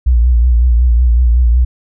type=tone with vibrato; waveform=sine; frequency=60 Hz; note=B1; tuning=49 cents flat; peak=-6 dBFS; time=0.06-1.65 s; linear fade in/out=10 ms; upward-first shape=triangle; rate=5.4 Hz; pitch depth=99 cents each way; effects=none